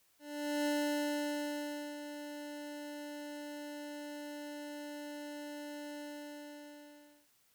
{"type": "tone with ADSR envelope", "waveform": "25% pulse", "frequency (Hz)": 293.7, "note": "D4", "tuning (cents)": 0, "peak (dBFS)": -27, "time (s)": [0.19, 7.28], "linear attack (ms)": 470, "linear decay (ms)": 1300, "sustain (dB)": -12, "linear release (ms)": 1300, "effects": ["white hiss -71 dBFS RMS until 7.54 s"]}